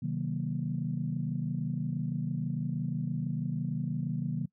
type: chord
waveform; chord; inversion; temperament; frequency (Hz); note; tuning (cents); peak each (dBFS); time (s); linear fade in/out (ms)
sine; C half-diminished seventh; none; just; 130.81 / 156.98 / 188.37 / 235.5; C3 / Eb3 / Gb3 / Bb3; 0 / +16 / +31 / +18; -35 / -33 / -37 / -37; 0.02-4.46; 10
effects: noise-tail reverb RT60 0.1 s tail -23 dB re dry + tanh soft clip ceiling -19 dBFS